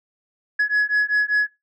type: beating tone pair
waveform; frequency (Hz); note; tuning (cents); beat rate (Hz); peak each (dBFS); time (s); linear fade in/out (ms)
sine; 1684 / 1689.1; G#6 / G#6; +24 / +29; 5.1; -18; 0.59-1.48; 10
effects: noise-tail reverb RT60 0.2 s tail -22 dB re dry + tanh soft clip ceiling -14 dBFS